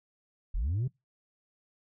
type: linear sweep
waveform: sine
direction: up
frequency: 32.58 to 137.3 Hz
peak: -25 dBFS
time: 0.54-0.88 s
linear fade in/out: 10 ms
effects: noise-tail reverb RT60 0.2 s tail -23 dB re dry + tanh soft clip ceiling -26 dBFS